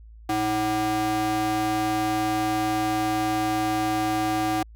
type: ring-modulated tone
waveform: square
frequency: 216.6 Hz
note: A3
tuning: 27 cents flat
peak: -20 dBFS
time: 0.29-4.63 s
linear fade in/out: 5 ms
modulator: 535 Hz
effects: added 55 Hz sine -43 dBFS peak until 4.75 s